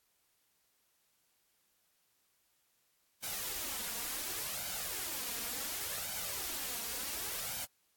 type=noise with flanger; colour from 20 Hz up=white; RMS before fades=-39 dBFS; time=3.22-7.66 s; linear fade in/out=20 ms; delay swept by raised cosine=1.3 to 4.3 ms; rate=0.69 Hz; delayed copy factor=+0.6; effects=white hiss -75 dBFS RMS until 7.96 s + AAC 64 kbps